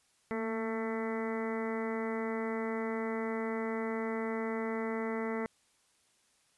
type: harmonic tone with a mistuned harmonic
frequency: 223 Hz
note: A3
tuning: 23 cents sharp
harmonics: 1 / 2 / 3 / 4 / 5 / 6 / 7 / 8 / 9 / 10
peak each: -36 / -36 / -44 / -44 / -47 / -46 / -53 / -50 / -44 / -55 dBFS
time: 0.31-5.46 s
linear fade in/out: 0 ms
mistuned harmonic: 1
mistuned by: +38 cents
effects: white hiss -70 dBFS RMS until 6.57 s + resampled to 24000 Hz